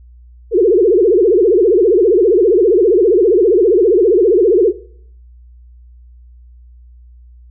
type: tone with vibrato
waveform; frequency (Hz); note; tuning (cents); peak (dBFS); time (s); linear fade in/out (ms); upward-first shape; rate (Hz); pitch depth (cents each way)
sine; 405.1; G#4; -43; -7; 0.51-4.73; 50; sine; 15; 280
effects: noise-tail reverb RT60 0.6 s tail -18 dB re dry + added 60 Hz sine -38 dBFS peak until 7.5 s